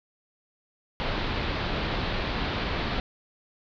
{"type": "low-pass noise", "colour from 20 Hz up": "pink", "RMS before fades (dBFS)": -29, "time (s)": [1, 3], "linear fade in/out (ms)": 0, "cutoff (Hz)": 4400, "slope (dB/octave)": 48, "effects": []}